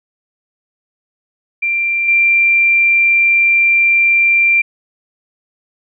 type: tone with level steps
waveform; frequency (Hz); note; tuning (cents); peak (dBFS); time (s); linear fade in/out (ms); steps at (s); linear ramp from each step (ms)
sine; 2367; D7; +13; -13 / -8; 1.62-4.62; 10; 2.08; 5
effects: none